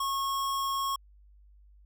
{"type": "tone", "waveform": "square", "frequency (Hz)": 1093, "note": "C#6", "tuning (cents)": -25, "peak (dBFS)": -29, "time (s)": [0, 0.96], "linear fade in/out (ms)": 5, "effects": ["added 50 Hz sine -54 dBFS peak until 1.85 s"]}